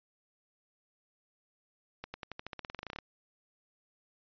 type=accelerating click train; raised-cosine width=0.3 ms; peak=-24 dBFS; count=18; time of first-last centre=2.04-2.987 s; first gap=100 ms; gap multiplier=0.92; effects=resampled to 11025 Hz